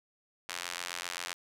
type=tone with high-pass filter; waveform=sawtooth; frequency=87.6 Hz; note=F2; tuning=6 cents sharp; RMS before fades=-39 dBFS; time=0.49-1.34 s; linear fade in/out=0 ms; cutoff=1600 Hz; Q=0.62; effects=low-pass 11000 Hz 12 dB/octave